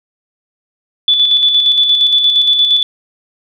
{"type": "tone with tremolo", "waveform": "sine", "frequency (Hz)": 3466, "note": "A7", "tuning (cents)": -27, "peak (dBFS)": -6, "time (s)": [1.08, 2.83], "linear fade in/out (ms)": 2, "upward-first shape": "square", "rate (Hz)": 8.6, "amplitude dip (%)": 40, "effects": []}